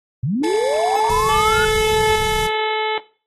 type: linear sweep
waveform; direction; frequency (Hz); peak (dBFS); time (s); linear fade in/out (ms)
sine; up; 110 to 1467; -17; 0.23-1.65; 5
type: tone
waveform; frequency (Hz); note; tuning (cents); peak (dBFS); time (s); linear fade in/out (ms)
30% pulse; 434.3; A4; -23; -18; 0.43-2.16; 10
type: band-stop noise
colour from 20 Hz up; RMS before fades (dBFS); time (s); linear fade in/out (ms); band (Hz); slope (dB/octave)
pink; -27; 1.09-2.47; 5; 200 to 4500; 48
type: harmonic tone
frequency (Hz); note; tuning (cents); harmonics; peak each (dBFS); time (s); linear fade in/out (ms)
433.7; A4; -25; 1 / 2 / 3 / 4 / 5 / 6 / 7 / 8 / 9; -23 / -22 / -31 / -32 / -26 / -40 / -31 / -32 / -35; 1.29-2.98; 2
effects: noise-tail reverb RT60 0.4 s tail -18 dB re dry + AAC 32 kbps